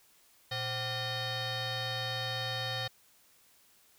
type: tone with frequency modulation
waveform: sine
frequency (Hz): 1814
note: A#6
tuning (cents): -48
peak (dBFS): -30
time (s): 0.51-2.88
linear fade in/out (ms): 10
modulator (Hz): 644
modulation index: 4.2
effects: tanh soft clip ceiling -31 dBFS + white hiss -64 dBFS RMS until 3.98 s